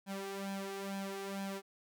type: tone with flanger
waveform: sawtooth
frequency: 196 Hz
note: G3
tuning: in tune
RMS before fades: -41 dBFS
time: 0.06-1.62 s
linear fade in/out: 50 ms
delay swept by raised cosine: 1.2 to 2.5 ms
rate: 2.2 Hz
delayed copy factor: +0.75
effects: none

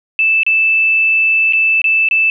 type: tone with dropouts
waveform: sine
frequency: 2637 Hz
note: E7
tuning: in tune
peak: -9 dBFS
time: 0.19-2.3 s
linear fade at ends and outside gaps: 1 ms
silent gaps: 0.433-0.465 / 1.525-1.533 / 1.817-1.842 / 2.087-2.111 s
effects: none

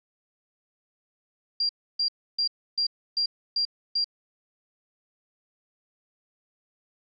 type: tone bursts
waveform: sine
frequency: 4761 Hz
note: D8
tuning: 23 cents sharp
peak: -22 dBFS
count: 7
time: 1.6-4.044 s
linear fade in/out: 5 ms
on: 92 ms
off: 300 ms
effects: none

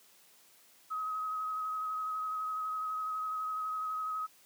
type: tone with vibrato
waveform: sine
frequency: 1269 Hz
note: D#6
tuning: 34 cents sharp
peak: -33 dBFS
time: 0.9-4.27 s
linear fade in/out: 20 ms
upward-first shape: sine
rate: 12 Hz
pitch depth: 17 cents each way
effects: white hiss -62 dBFS RMS until 4.45 s + high-pass 150 Hz 12 dB/octave

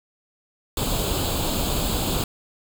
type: noise with comb filter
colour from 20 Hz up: pink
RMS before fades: -24 dBFS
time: 0.77-2.24 s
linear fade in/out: 2 ms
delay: 0.26 ms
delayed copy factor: +0.75
effects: none

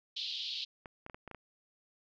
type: band-pass noise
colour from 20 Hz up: pink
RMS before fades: -39 dBFS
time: 0.16-0.65 s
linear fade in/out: 10 ms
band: 3100 to 4500 Hz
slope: 48 dB/octave
type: clicks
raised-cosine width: 0.5 ms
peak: -31 dBFS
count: 7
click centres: 0.858 / 1.064 / 1.098 / 1.145 / 1.277 / 1.313 / 1.347 s
effects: none

